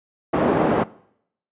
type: band-pass noise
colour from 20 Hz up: pink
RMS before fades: -19 dBFS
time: 0.33-0.84 s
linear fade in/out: 10 ms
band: 230 to 860 Hz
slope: 12 dB/octave
effects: noise-tail reverb RT60 0.7 s tail -21 dB re dry + resampled to 8000 Hz